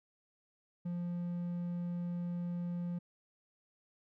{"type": "tone", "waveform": "triangle", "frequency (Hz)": 174.61, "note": "F3", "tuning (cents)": 0, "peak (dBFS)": -33, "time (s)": [0.85, 2.99], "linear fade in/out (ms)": 10, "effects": []}